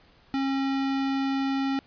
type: tone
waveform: square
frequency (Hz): 271.2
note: C#4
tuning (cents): -38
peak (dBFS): -25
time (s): 0.34-1.79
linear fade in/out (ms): 0
effects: pink hiss -58 dBFS RMS until 1.86 s + resampled to 11025 Hz